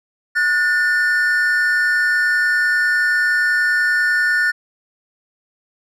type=tone pair together; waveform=triangle; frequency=1456.7 / 1787 Hz; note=F#6 / A6; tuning=-27 / +26 cents; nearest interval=major third; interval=353 cents; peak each=-15 dBFS; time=0.35-4.52 s; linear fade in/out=20 ms; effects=none